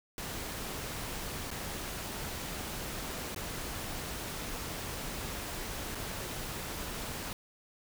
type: noise with dropouts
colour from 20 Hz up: pink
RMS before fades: -39 dBFS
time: 0.18-7.33 s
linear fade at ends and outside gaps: 1 ms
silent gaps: 1.505-1.513 / 3.347-3.361 / 5.949-5.953 s
effects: none